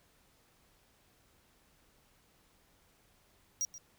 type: tone with echo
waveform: square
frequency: 5730 Hz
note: F8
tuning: 44 cents sharp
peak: -31 dBFS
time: 3.61-3.65 s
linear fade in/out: 0 ms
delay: 130 ms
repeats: 1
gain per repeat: -15 dB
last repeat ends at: 3.78 s
effects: pink hiss -68 dBFS RMS until 3.98 s

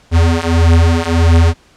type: beating tone pair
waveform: square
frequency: 82.41 / 84.01 Hz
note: E2 / E2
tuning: 0 / +33 cents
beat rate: 1.6 Hz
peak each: -12 / -11 dBFS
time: 0.11-1.54 s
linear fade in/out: 50 ms
effects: pink hiss -48 dBFS RMS until 1.76 s + low-pass 7000 Hz 12 dB/octave

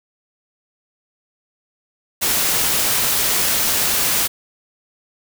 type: noise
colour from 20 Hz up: white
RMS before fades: -18 dBFS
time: 2.21-4.28 s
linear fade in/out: 20 ms
effects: none

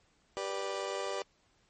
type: chord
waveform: 30% pulse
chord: G major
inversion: none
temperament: just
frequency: 392 / 490 / 588 Hz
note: G4 / B4 / D5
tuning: 0 / -14 / +2 cents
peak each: -36 / -37 / -36 dBFS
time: 0.37-1.22 s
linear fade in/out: 0 ms
effects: pink hiss -70 dBFS RMS until 1.69 s + MP3 32 kbps

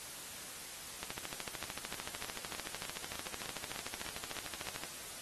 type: two click trains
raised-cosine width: 0.2 ms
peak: -23 / -21 dBFS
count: 11 / 52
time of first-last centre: 1.64-4.67 / 1.03-4.836 s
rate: 3.3 / 13.4 Hz
effects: white hiss -47 dBFS RMS until 5.21 s + AAC 32 kbps

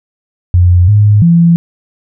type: tone with pitch steps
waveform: sine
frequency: 88.9 / 104.3 / 169.4 Hz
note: F2 / G#2 / E3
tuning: +31 / +8 / +48 cents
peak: -3 dBFS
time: 0.54-1.56 s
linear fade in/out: 0 ms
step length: 340 ms
effects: none

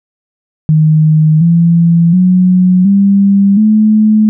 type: tone with pitch steps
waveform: sine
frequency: 155.56 / 168.66 / 182.87 / 198.27 / 215 Hz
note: D#3 / E3 / F#3 / G3 / A3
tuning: 0 / +40 / -20 / +20 / -40 cents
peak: -4 dBFS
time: 0.69-4.29 s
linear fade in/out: 0 ms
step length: 720 ms
effects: none

